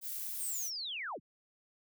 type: noise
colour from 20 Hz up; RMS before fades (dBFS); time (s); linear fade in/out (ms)
violet; -40; 0.01-0.71; 50
type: linear sweep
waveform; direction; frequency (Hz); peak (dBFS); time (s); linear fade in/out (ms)
sine; down; 9200 to 71.3; -37; 0.37-1.2; 50
effects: none